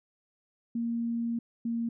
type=tone pair in turn; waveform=sine; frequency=233.1 / 232.1 Hz; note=A#3 / A#3; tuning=0 / -7 cents; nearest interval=unison; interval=7 cents; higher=first; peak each=-28 dBFS; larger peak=neither; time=0.75-1.39 / 1.65-1.89 s; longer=first; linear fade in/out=5 ms; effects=none